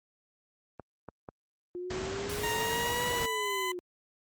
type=clicks; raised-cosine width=1 ms; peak=-27 dBFS; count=3; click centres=0.797 / 1.087 / 1.288 s
type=exponential two-way sweep; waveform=sine; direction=up then down; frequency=352.5 to 494.9 to 352.5 Hz; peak=-35 dBFS; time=1.75-3.79 s; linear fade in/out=0 ms; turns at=3.06 s
type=noise; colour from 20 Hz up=pink; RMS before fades=-36 dBFS; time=1.9-3.26 s; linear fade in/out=5 ms
type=tone with pitch glide; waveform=20% pulse; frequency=932.3 to 1010.8 Hz; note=A#5 to B5; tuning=0 to +40 cents; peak=-26 dBFS; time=2.43-3.72 s; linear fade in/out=5 ms; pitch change=+140 cents; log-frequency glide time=2.55-3.49 s
effects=high-pass 60 Hz 12 dB/octave + Opus 24 kbps